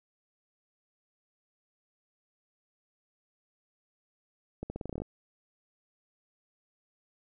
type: accelerating click train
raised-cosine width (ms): 2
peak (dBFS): -23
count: 11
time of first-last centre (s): 4.63-5.019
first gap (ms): 70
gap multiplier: 0.86
effects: none